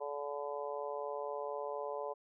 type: harmonic tone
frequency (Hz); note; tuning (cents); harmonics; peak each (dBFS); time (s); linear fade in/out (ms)
144.1; D3; -33; 3 / 4 / 5 / 6 / 7; -42 / -41 / -47 / -46 / -45; 0-2.14; 20
effects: none